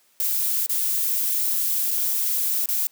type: noise with dropouts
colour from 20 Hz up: violet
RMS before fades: -23 dBFS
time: 0.2-2.87 s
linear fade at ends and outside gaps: 1 ms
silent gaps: 0.662-0.694 / 1.907-1.912 / 2.659-2.688 s
effects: white hiss -61 dBFS RMS until 2.91 s + high-pass 200 Hz 12 dB/octave